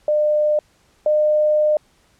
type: tone pair in turn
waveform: sine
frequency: 602 / 606.2 Hz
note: D5 / D#5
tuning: +43 / -45 cents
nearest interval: unison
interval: 12 cents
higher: second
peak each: -14 / -13 dBFS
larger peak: second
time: 0.08-0.59 / 1.06-1.77 s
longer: second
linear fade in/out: 2 ms
effects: pink hiss -58 dBFS RMS until 2.19 s + low-pass 10000 Hz 12 dB/octave